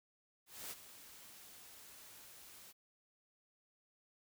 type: noise with ADSR envelope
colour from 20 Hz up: white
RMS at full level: -45 dBFS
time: 0.46-2.73 s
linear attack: 250 ms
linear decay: 34 ms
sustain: -12 dB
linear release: 25 ms
effects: none